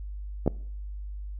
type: clicks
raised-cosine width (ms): 2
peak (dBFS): -15 / -8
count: 2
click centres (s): 0.463 / 0.477
effects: noise-tail reverb RT60 0.6 s tail -23 dB re dry + added 50 Hz sine -34 dBFS peak until 1.39 s